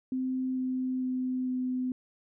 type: tone with pitch steps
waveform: sine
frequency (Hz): 258.5 / 257 / 255.5 / 254.1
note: C4 / C4 / C4 / B3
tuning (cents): -21 / -31 / -41 / +49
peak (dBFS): -28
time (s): 0.12-1.92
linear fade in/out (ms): 2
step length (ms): 450
effects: none